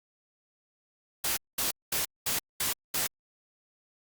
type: noise bursts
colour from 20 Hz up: white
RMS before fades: -29 dBFS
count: 6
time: 1.24-3.07 s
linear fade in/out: 5 ms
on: 130 ms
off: 210 ms
effects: Opus 48 kbps